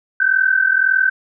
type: tone pair together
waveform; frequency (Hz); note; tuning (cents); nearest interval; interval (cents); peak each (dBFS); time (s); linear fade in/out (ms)
sine; 1519 / 1560.8; F#6 / G6; +45 / -8; unison; 47; -15; 0.2-1.1; 5
effects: none